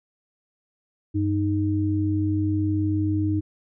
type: tone pair together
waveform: sine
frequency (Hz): 97.02 / 309.8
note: G2 / D#4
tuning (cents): -17 / -7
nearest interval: octave + minor sixth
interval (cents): 2010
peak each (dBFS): -23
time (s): 1.14-3.41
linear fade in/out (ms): 20
effects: none